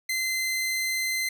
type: tone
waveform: sawtooth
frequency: 2066 Hz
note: C7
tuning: 22 cents flat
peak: -22 dBFS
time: 0.09-1.29 s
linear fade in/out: 5 ms
effects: none